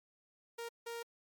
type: tone bursts at uneven times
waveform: sawtooth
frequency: 466.6 Hz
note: A#4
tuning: 2 cents sharp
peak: -37 dBFS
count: 2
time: 0.58-0.69 / 0.86-1.03 s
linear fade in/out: 10 ms
effects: MP3 96 kbps